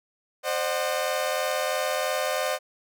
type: chord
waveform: sawtooth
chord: C diminished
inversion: none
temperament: equal with one note detuned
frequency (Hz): 523.3 / 606.3 / 740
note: C5 / Eb5 / Gb5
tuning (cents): 0 / -45 / 0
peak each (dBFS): -25 / -24 / -28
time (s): 0.43-2.59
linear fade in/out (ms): 50
effects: none